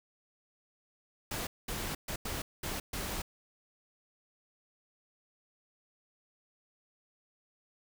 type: noise bursts at uneven times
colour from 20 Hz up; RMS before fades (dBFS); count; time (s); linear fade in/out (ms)
pink; -37; 6; 1.31-1.47 / 1.68-1.95 / 2.08-2.16 / 2.25-2.42 / 2.63-2.8 / 2.93-3.22; 5
effects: none

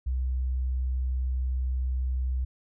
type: tone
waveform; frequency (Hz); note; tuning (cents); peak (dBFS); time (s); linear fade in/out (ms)
sine; 63.8; C2; -43; -25; 0.06-2.45; 10
effects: none

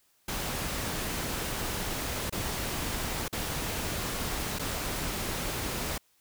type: noise with dropouts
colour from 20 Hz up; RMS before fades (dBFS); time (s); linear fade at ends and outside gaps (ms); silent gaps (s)
pink; -33; 0.28-5.98; 5; 2.298-2.324 / 3.282-3.327 / 4.588-4.593
effects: white hiss -68 dBFS RMS until 6.2 s

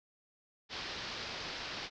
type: low-pass noise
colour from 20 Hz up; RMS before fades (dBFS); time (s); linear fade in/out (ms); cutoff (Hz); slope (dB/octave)
white; -42; 0.69-1.9; 50; 5200; 48
effects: none

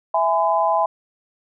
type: chord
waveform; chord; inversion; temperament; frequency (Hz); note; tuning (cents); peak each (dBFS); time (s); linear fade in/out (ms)
sine; E major; none; equal with one note detuned; 659.3 / 830.6 / 1013.2; E5 / G#5 / B5; 0 / 0 / +44; -20; 0.14-0.86; 5
effects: none

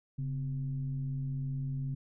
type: tone with frequency modulation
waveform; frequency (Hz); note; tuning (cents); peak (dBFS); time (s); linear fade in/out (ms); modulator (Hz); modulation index
sine; 137.2; C#3; -17; -32; 0.18-1.95; 10; 116; 0.43
effects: none

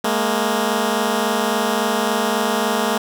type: tone pair together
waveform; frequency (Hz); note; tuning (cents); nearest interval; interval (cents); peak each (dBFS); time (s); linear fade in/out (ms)
10% pulse; 209.5 / 233.1; G#3 / A#3; +15 / 0; major second; 185; -12; 0.04-2.98; 5
effects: none

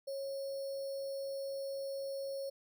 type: tone with sample-and-hold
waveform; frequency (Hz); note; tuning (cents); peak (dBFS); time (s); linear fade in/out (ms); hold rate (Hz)
sine; 548; C#5; -20; -37; 0.07-2.5; 10; 4900
effects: none

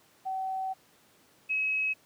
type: tone pair in turn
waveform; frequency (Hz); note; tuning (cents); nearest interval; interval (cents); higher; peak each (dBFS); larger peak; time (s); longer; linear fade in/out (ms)
sine; 761 / 2560; F#5 / D#7; +48 / +49; octave + major sixth; 2101; second; -30 / -26; second; 0.25-0.74 / 1.49-1.94; first; 20
effects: pink hiss -62 dBFS RMS until 2.05 s + high-pass 150 Hz 12 dB/octave

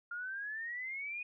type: exponential sweep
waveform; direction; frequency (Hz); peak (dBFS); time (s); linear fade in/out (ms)
sine; up; 1400 to 2489; -38; 0.11-1.23; 5
effects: none

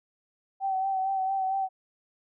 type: tone with vibrato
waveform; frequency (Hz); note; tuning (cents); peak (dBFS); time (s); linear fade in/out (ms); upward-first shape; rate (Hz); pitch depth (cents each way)
sine; 768; G5; -36; -25; 0.6-1.69; 50; sine; 4.4; 30
effects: none

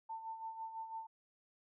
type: tone with tremolo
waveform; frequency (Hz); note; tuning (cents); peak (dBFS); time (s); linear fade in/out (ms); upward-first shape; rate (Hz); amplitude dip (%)
sine; 895; A5; +29; -40; 0.09-1.07; 10; sine; 6; 60
effects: none

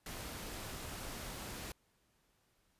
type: noise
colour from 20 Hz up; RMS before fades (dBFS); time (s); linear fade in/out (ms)
pink; -45; 0.06-1.72; 2
effects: pink hiss -75 dBFS RMS until 2.79 s + resampled to 32000 Hz

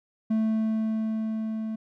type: tone with level ramp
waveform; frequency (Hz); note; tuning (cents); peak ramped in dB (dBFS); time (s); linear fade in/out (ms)
triangle; 220; A3; 0; -19 to -27; 0.3-1.76; 10
effects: none

